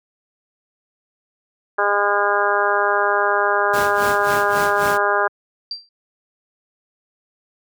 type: harmonic tone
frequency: 203.6 Hz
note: G#3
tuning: 34 cents flat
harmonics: 2 / 3 / 4 / 5 / 6 / 7 / 8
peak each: -23 / -23 / -23 / -23 / -23 / -23 / -23 dBFS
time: 1.78-5.28 s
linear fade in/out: 10 ms
type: noise with tremolo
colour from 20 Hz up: pink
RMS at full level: -26 dBFS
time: 3.73-4.98 s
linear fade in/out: 10 ms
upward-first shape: sine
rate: 3.7 Hz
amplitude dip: 85%
type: tone with exponential decay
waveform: sine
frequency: 4706 Hz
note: D8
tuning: 3 cents sharp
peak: -21 dBFS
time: 5.71-5.89 s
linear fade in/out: 2 ms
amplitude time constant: 39 ms
effects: high-pass 100 Hz 12 dB/octave